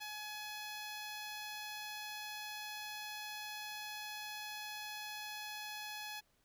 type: tone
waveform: 10% pulse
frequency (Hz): 845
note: G#5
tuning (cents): +30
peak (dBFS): -35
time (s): 0-6.21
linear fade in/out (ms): 20
effects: pink hiss -75 dBFS RMS until 6.44 s